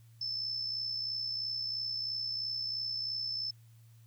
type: tone with amplitude modulation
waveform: sine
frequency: 5274 Hz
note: E8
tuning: in tune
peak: -31 dBFS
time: 0.21-3.51 s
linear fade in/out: 5 ms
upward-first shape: sine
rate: 63 Hz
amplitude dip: 50%
effects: added 114 Hz sine -55 dBFS peak until 4.06 s + white hiss -70 dBFS RMS until 4.06 s